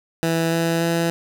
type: tone with pitch steps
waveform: 15% pulse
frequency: 164.81 / 166.24 / 167.69 Hz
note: E3 / E3 / E3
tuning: 0 / +15 / +30 cents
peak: -12 dBFS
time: 0.23-1.1 s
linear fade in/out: 0 ms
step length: 290 ms
effects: none